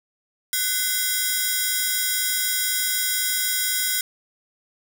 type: ring-modulated tone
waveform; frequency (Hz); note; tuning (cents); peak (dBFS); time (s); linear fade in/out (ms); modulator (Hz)
5% pulse; 1774; A6; +14; -7; 0.53-4.01; 2; 274
effects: none